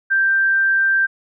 sine tone, 1574 Hz, G6, 7 cents sharp, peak -13 dBFS, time 0.1-1.07 s, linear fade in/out 20 ms, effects none

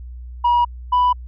sine tone pair in turn, 962 / 989.6 Hz, B5 / B5, -46 / +3 cents, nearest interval unison, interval 49 cents, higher second, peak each -10 dBFS, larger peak neither, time 0.44-0.65 / 0.92-1.13 s, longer neither, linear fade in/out 10 ms, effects tanh soft clip ceiling -11 dBFS + added 61 Hz sine -31 dBFS peak until 1.27 s

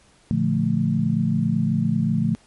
sine chord, Bb major seventh, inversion none, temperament equal, 116.54 / 146.83 / 174.61 / 220 Hz, Bb2 / D3 / F3 / A3, 0 / 0 / 0 / 0 cents, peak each -26 / -24 / -23 / -22 dBFS, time 0.31-2.35 s, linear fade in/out 0 ms, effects pink hiss -56 dBFS RMS until 2.46 s + MP3 48 kbps

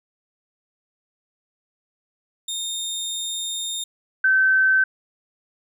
25% pulse / sine tone pair in turn, 3661 / 1539.3 Hz, A#7 / G6, -32 / -32 cents, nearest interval octave + minor third, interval 1500 cents, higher first, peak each -22 / -14 dBFS, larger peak second, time 2.48-3.84 / 4.24-4.84 s, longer first, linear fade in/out 5 ms, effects none

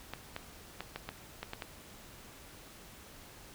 clicks, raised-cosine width 0.3 ms, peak -22 dBFS, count 8, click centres 0.136 / 0.364 / 0.806 / 0.96 / 1.09 / 1.43 / 1.534 / 1.622 s, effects pink hiss -53 dBFS RMS until 3.54 s

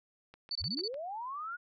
click train, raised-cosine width 0.3 ms, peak -36 dBFS, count 5, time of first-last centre 0.34-0.942 s, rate 6.64 Hz
sine tone bursts, 4498 Hz, C#8, 24 cents sharp, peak -33 dBFS, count 6, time 0.51-0.878 s, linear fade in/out 2 ms, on 43 ms, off 22 ms
sine linear sweep, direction up, 46.07 to 1458 Hz, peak -37 dBFS, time 0.6-1.57 s, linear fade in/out 20 ms
effects none

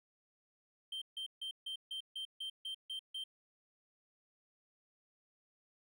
triangle tone bursts, 3136 Hz, G7, in tune, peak -38 dBFS, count 10, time 0.92-3.24 s, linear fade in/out 5 ms, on 97 ms, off 150 ms, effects none

